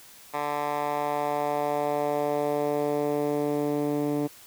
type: tone with band-pass filter sweep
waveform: 10% pulse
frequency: 146.6 Hz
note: D3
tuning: 3 cents flat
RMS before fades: -27 dBFS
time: 0.33-4.28 s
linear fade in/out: 20 ms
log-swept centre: 1100 to 290 Hz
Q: 1.5
effects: white hiss -50 dBFS RMS until 4.46 s